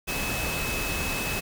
sine tone in noise, 2583 Hz, E7, 36 cents flat, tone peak -32 dBFS, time 0.07-1.41 s, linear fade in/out 20 ms, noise pink, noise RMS -30 dBFS, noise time 0.07-1.41 s, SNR -5 dB, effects none

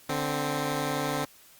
10% pulse tone pair together, 146.82 / 261.6 Hz, D3 / C4, 0 / 0 cents, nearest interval minor seventh, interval 1000 cents, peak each -22 dBFS, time 0.09-1.25 s, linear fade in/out 5 ms, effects white hiss -55 dBFS RMS until 1.59 s + Opus 48 kbps

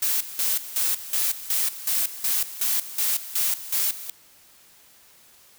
blue noise with tremolo, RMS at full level -23 dBFS, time 0.02-4.1 s, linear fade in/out 5 ms, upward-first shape square, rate 2.7 Hz, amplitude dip 80%, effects white hiss -54 dBFS RMS until 5.58 s

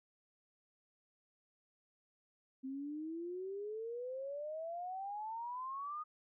sine exponential sweep, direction up, 260 to 1244.5 Hz, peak -40 dBFS, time 2.63-6.04 s, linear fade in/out 20 ms, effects none

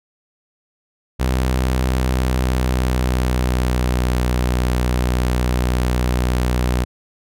sawtooth tone with pitch glide, 63.7 to 61.78 Hz, C2 to B1, -46 to +1 cents, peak -12 dBFS, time 1.19-6.85 s, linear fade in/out 20 ms, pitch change -53 cents, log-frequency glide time 2.01-4.17 s, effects none

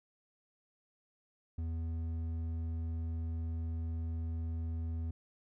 sine tone with hard clipping, 82 Hz, E2, 9 cents flat, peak -36 dBFS, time 1.58-5.11 s, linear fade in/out 5 ms, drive 6 dB, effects none

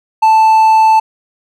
triangle tone, 880 Hz, A5, in tune, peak -3 dBFS, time 0.22-1 s, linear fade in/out 10 ms, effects none

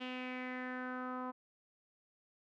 sawtooth tone with low-pass filter sweep, 253.5 Hz, B3, 45 cents sharp, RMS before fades -42 dBFS, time 0-1.32 s, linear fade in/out 20 ms, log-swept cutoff 3000 to 1100 Hz, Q 4.3, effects none

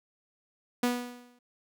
sawtooth tone with exponential decay, 244.6 Hz, B3, 16 cents flat, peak -19 dBFS, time 0.83-1.39 s, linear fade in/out 5 ms, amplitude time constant 120 ms, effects none

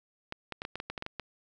clicks, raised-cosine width 0.3 ms, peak -20 dBFS, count 11, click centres 0.324 / 0.523 / 0.619 / 0.651 / 0.756 / 0.801 / 0.9 / 0.978 / 1.024 / 1.064 / 1.197 s, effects none

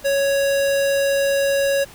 square tone, 555 Hz, C#5, 2 cents sharp, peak -17 dBFS, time 0.04-1.85 s, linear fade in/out 20 ms, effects pink hiss -43 dBFS RMS until 1.94 s

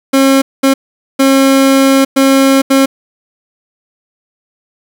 30% pulse tone bursts at uneven times, 270 Hz, C#4, 45 cents flat, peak -3 dBFS, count 5, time 0.13-0.42 / 0.63-0.74 / 1.19-2.05 / 2.16-2.62 / 2.7-2.86 s, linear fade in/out 10 ms, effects none

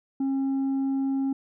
sine tone with tanh clipping, 270.5 Hz, C#4, 42 cents flat, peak -24 dBFS, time 0.2-1.33 s, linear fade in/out 5 ms, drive 3 dB, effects none

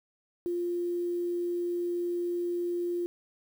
sine tone, 349.2 Hz, F4, in tune, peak -28 dBFS, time 0.46-3.06 s, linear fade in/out 0 ms, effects 9-bit

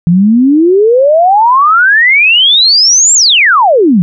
sine exponential two-way sweep, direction up then down, 164.81 to 7600 to 164.81 Hz, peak -3 dBFS, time 0.07-4.02 s, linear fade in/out 0 ms, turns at 3.14 s, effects none

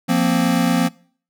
square chord, F suspended fourth, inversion none, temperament equal, 174.61 / 233.1 / 261.6 Hz, F3 / Bb3 / C4, 0 / 0 / 0 cents, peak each -20 dBFS, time 0.08-0.89 s, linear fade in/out 20 ms, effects noise-tail reverb RT60 0.5 s tail -24 dB re dry

